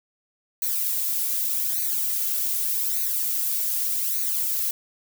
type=noise with flanger; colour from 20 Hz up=violet; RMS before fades=-25 dBFS; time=0.62-4.71 s; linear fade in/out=2 ms; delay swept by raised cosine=0.47 to 2.67 ms; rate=0.84 Hz; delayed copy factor=+0.75; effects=none